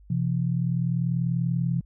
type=tone pair together; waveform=sine; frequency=128.77 / 169 Hz; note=C3 / E3; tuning=-27 / +43 cents; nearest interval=perfect fourth; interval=470 cents; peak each=-25 dBFS; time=0.1-1.81 s; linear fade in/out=5 ms; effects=added 50 Hz sine -49 dBFS peak until 1.85 s